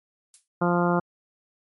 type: noise with exponential decay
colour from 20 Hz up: violet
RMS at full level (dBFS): -40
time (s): 0.34-0.48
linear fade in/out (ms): 1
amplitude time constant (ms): 30
type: harmonic tone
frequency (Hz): 174.61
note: F3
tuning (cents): 0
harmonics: 1 / 2 / 3 / 4 / 5 / 6 / 7 / 8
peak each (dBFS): -23 / -26 / -28 / -29 / -30 / -31 / -31 / -32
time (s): 0.61-1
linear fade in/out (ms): 10
effects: MP3 48 kbps